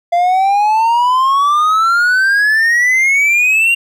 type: exponential sweep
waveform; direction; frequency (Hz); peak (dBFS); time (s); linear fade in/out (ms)
triangle; up; 685 to 2793; -7; 0.12-3.75; 10
effects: none